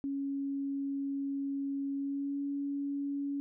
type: tone with pitch glide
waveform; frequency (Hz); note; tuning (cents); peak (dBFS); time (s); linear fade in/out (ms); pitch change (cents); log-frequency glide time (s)
sine; 277.2 to 281.7; C#4 to C#4; 0 to +28; -32; 0.04-3.4; 0; +28; 1.94-2.41
effects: none